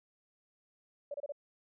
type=tone bursts; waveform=sine; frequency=575 Hz; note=D5; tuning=37 cents flat; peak=-36 dBFS; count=4; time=1.11-1.322 s; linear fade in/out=5 ms; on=32 ms; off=28 ms; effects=none